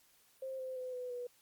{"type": "tone with pitch steps", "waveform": "sine", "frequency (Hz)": [528, 518, 508.2, 498.7, 489.2], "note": ["C5", "C5", "B4", "B4", "B4"], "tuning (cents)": [16, -17, 49, 17, -16], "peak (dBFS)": -39, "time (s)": [0.42, 1.27], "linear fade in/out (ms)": 5, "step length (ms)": 170, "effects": ["white hiss -68 dBFS RMS until 1.41 s", "Opus 48 kbps"]}